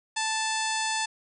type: harmonic tone with a mistuned harmonic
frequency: 880 Hz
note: A5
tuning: in tune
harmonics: 1 / 2 / 3 / 4 / 5 / 6 / 7 / 8 / 9 / 10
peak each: -30 / -33 / -35 / -36 / -37 / -38 / -38 / -39 / -40 / -40 dBFS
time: 0.16-1.06 s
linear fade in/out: 10 ms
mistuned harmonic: 6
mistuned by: -72 cents
effects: none